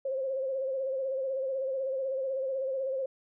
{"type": "tone with vibrato", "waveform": "sine", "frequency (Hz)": 532, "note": "C5", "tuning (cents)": 29, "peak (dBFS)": -29, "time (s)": [0.05, 3.06], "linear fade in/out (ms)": 5, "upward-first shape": "sine", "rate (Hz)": 16, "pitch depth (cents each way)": 51, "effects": []}